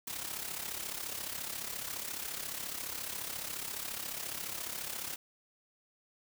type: noise with amplitude modulation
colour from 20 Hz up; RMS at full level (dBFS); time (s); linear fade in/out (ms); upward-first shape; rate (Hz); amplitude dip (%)
white; -37; 0.07-5.16; 5; sine; 34.4; 65
effects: none